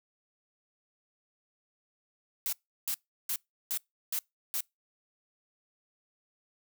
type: noise bursts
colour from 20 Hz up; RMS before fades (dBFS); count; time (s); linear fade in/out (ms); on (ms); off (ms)
blue; -32; 6; 2.46-4.606; 0; 66; 350
effects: noise-tail reverb RT60 0.2 s tail -26 dB re dry